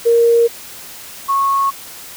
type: tone pair in turn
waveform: sine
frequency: 466.9 / 1099.6 Hz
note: A#4 / C#6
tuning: +3 / -14 cents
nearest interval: octave + minor third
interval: 1483 cents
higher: second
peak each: -8 / -12 dBFS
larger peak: first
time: 0.05-0.48 / 1.28-1.71 s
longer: neither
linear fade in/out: 20 ms
effects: white hiss -34 dBFS RMS until 2.16 s